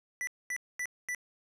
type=tone bursts; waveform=square; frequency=1975.5 Hz; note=B6; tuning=in tune; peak=-33 dBFS; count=4; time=0.21-1.148 s; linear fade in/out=0 ms; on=62 ms; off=230 ms; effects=low-pass 12000 Hz 12 dB/octave